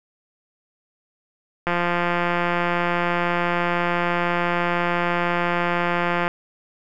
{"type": "click train", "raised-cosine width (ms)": 0.5, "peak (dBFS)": -7, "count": 803, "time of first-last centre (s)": [1.67, 6.279], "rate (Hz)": 174, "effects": []}